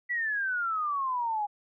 sine exponential sweep, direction down, 1975.5 to 813 Hz, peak -27 dBFS, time 0.09-1.47 s, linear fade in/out 20 ms, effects none

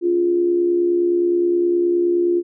sine tone with amplitude modulation, 349.2 Hz, F4, in tune, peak -12 dBFS, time 0.01-2.43 s, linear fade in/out 50 ms, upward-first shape sine, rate 69.6 Hz, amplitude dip 50%, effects none

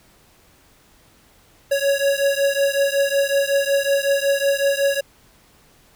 square beating tone pair, 554.4 / 559.8 Hz, C#5 / C#5, 0 / +17 cents, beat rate 5.4 Hz, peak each -20 / -21 dBFS, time 1.71-5.01 s, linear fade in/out 10 ms, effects pink hiss -54 dBFS RMS until 5.95 s

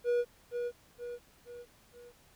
triangle tone with echo, 482.3 Hz, B4, 41 cents flat, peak -24 dBFS, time 0.04-0.25 s, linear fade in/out 50 ms, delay 470 ms, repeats 4, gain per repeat -6 dB, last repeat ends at 2.13 s, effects pink hiss -63 dBFS RMS until 2.35 s

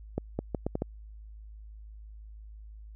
accelerating click train, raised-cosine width 2 ms, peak -16 dBFS, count 6, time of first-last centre 0.18-0.821 s, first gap 210 ms, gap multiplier 0.75, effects added 53 Hz sine -44 dBFS peak until 2.95 s

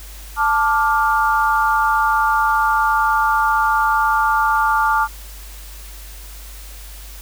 sine chord, D minor, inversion second, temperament just, 881 / 1174.7 / 1409.6 Hz, A5 / D6 / F6, +2 / 0 / +16 cents, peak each -17 / -18 / -19 dBFS, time 0.36-5.08 s, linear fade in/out 50 ms, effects added 50 Hz sine -34 dBFS peak until 7.21 s + white hiss -40 dBFS RMS until 7.21 s

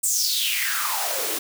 white noise with high-pass filter sweep, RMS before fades -24 dBFS, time 0.03-1.39 s, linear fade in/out 10 ms, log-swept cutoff 8300 to 310 Hz, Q 5.4, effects none

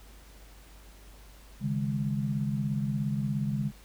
sine chord, C# suspended second, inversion none, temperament equal with one note detuned, 138.59 / 155.56 / 204.7 Hz, C#3 / D#3 / G#3, 0 / 0 / -25 cents, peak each -30 / -35 / -31 dBFS, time 1.6-3.72 s, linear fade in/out 50 ms, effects added 50 Hz sine -50 dBFS peak until 3.84 s + pink hiss -56 dBFS RMS until 3.84 s

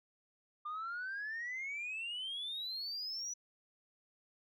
sine exponential sweep, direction up, 1191 to 5960 Hz, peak -37 dBFS, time 0.65-3.34 s, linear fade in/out 10 ms, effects tanh soft clip ceiling -36 dBFS

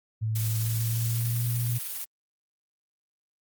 sine tone with pitch glide, 110 to 119.26 Hz, A2 to A#2, 0 to +40 cents, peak -25 dBFS, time 0.21-1.79 s, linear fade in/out 20 ms, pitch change +140 cents, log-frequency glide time 0.36-1.49 s
blue noise with tremolo, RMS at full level -33 dBFS, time 0.35-2.05 s, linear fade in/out 10 ms, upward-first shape sine, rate 20 Hz, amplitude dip 30%
effects Opus 48 kbps

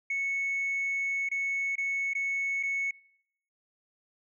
sine tone with dropouts, 2208 Hz, C#7, 7 cents flat, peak -26 dBFS, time 0.1-2.91 s, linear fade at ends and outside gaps 5 ms, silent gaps 1.289-1.314 / 1.756-1.78 / 2.135-2.15 / 2.629-2.633 s, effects noise-tail reverb RT60 0.7 s tail -25 dB re dry + tanh soft clip ceiling -25 dBFS

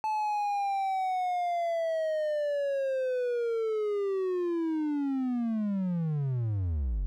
triangle linear sweep, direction down, 871 to 41.69 Hz, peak -25 dBFS, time 0.04-7.06 s, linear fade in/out 0 ms, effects none

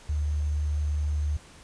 sine tone with sample-and-hold, 74.5 Hz, D2, 25 cents sharp, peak -24 dBFS, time 0.09-1.37 s, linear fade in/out 5 ms, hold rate 6300 Hz, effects pink hiss -51 dBFS RMS until 1.63 s + resampled to 22050 Hz

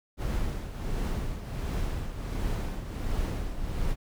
brown noise with tremolo, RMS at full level -28 dBFS, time 0.17-3.96 s, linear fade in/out 50 ms, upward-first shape triangle, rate 1.4 Hz, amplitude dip 65%, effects none

